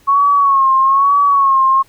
sine tone with vibrato, 1100 Hz, C#6, 14 cents flat, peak -8 dBFS, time 0.07-1.83 s, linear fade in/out 20 ms, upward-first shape sine, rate 1.1 Hz, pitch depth 62 cents each way, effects pink hiss -51 dBFS RMS until 1.88 s

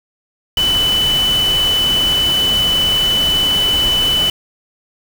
sine tone in noise, 2993 Hz, F#7, 19 cents sharp, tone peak -12 dBFS, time 0.57-4.3 s, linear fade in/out 2 ms, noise pink, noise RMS -23 dBFS, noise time 0.57-4.3 s, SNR +8 dB, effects none

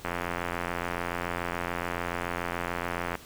click train, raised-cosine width 0.5 ms, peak -15 dBFS, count 271, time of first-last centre 0.05-3.153 s, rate 87 Hz, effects pink hiss -49 dBFS RMS until 3.25 s

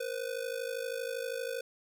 square ring-modulated tone, 499.1 Hz, B4, 18 cents sharp, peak -32 dBFS, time 0-1.61 s, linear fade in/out 5 ms, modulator 26.3 Hz, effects none

